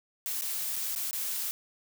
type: noise with dropouts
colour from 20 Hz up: blue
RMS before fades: -33 dBFS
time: 0.26-1.51 s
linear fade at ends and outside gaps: 0 ms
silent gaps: 0.411-0.42 / 0.758-0.763 / 0.951-0.961 / 1.11-1.13 s
effects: none